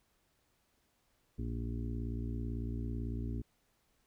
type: harmonic tone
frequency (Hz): 58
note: A#1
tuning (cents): -8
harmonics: 1 / 2 / 4 / 5 / 6 / 7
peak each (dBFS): -38 / -40 / -43 / -46 / -53 / -52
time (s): 1.38-3.42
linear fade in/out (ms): 10
effects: pink hiss -75 dBFS RMS until 4.06 s